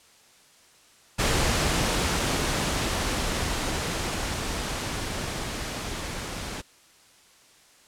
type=noise with level ramp; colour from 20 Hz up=pink; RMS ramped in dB=-23 to -34 dBFS; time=1.18-6.62 s; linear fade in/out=20 ms; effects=white hiss -56 dBFS RMS until 7.87 s + low-pass 9000 Hz 12 dB/octave